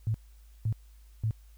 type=tone bursts; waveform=sine; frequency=110 Hz; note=A2; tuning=in tune; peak=-25 dBFS; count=3; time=0.07-1.309 s; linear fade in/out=0 ms; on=73 ms; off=510 ms; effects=added 53 Hz sine -51 dBFS peak until 1.57 s + white hiss -67 dBFS RMS until 1.57 s